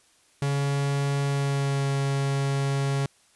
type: tone with pitch glide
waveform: 45% pulse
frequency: 140.4 to 138.23 Hz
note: C#3 to C#3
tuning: +22 to -5 cents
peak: -23 dBFS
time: 0.42-3.06 s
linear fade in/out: 2 ms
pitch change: -27 cents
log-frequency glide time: 1.23-1.89 s
effects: white hiss -61 dBFS RMS until 3.35 s + resampled to 24000 Hz